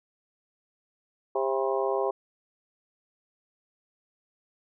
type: harmonic tone with a mistuned harmonic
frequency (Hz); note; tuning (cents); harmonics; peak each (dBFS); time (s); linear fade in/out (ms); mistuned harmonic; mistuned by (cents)
133.2; C3; +31; 3 / 4 / 5 / 6 / 7 / 8; -28 / -30 / -32 / -34 / -35 / -36; 1.35-2.11; 5; 7; +75
effects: none